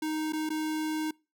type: tone with dropouts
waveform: square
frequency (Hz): 311.1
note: D#4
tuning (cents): 0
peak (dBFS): -30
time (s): 0.02-1.11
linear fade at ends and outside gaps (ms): 5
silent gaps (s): 0.324-0.332 / 0.492-0.502
effects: noise-tail reverb RT60 0.3 s tail -25 dB re dry